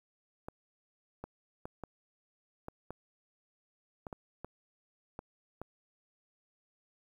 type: clicks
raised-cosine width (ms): 1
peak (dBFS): -27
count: 11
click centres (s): 0.485 / 1.24 / 1.655 / 1.837 / 2.684 / 2.906 / 4.068 / 4.128 / 4.446 / 5.191 / 5.616
effects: 10-bit